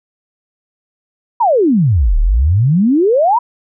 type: exponential two-way sweep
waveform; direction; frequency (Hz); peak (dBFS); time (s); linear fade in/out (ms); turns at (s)
sine; down then up; 999 to 34.65 to 999; -8; 1.4-3.39; 10; 2.18
effects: none